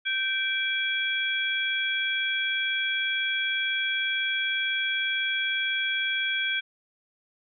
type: tone cluster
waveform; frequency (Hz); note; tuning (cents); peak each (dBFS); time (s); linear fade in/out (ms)
sine; 1558 / 2338 / 3320; G6 / D7 / G#7; -11 / -8 / -1; -29; 0.05-6.61; 20
effects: none